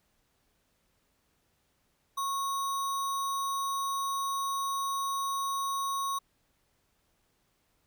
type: tone with sample-and-hold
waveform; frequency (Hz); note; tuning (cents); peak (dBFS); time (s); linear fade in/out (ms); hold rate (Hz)
sine; 1100; C#6; -14; -29; 2.17-6.19; 10; 4900
effects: pink hiss -73 dBFS RMS until 7.86 s